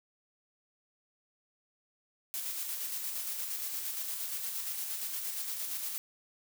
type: noise with tremolo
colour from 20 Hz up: blue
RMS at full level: -36 dBFS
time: 2.34-5.98 s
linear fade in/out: 0 ms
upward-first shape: square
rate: 8.6 Hz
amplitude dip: 30%
effects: none